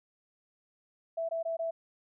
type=tone bursts; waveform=sine; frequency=660 Hz; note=E5; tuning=2 cents sharp; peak=-30 dBFS; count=4; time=1.17-1.71 s; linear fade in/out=10 ms; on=120 ms; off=20 ms; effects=none